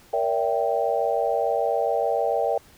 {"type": "chord", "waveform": "sine", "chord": "E half-diminished seventh", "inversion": "second", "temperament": "equal with one note detuned", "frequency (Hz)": [466.2, 572.6, 659.3, 784], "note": ["Bb4", "D5", "E5", "G5"], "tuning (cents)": [0, -44, 0, 0], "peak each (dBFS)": -26, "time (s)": [0.13, 2.58], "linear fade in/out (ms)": 5, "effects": ["pink hiss -53 dBFS RMS until 2.77 s"]}